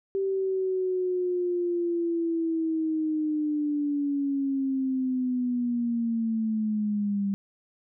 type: linear sweep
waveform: sine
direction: down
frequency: 390.2 to 196.9 Hz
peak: -24 dBFS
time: 0.15-7.34 s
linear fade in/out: 0 ms
effects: none